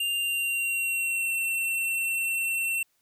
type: tone with pitch glide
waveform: square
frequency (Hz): 2794 to 2705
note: F7 to E7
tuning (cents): 0 to +44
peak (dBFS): -26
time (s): 0-2.83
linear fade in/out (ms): 5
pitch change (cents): -56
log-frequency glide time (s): 0.14-1.35
effects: white hiss -71 dBFS RMS until 3.01 s